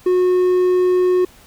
triangle tone, 364 Hz, F#4, 28 cents flat, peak -10 dBFS, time 0.06-1.25 s, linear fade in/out 5 ms, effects pink hiss -47 dBFS RMS until 1.46 s

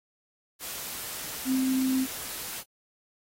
sine tone in noise, 261.6 Hz, C4, in tune, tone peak -23 dBFS, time 1.45-2.07 s, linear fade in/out 50 ms, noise white, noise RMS -37 dBFS, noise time 0.59-2.64 s, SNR +11 dB, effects AAC 48 kbps

